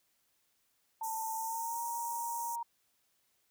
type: tone with pitch glide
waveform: sine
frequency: 892 to 936.3 Hz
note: A5 to A#5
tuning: +23 to +7 cents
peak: -35 dBFS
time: 1.01-2.63 s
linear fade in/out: 5 ms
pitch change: +84 cents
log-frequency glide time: 1.36-1.8 s
type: high-pass noise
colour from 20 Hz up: pink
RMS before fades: -44 dBFS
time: 1.03-2.56 s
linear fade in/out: 10 ms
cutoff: 5700 Hz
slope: 96 dB/octave
effects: white hiss -75 dBFS RMS until 3.5 s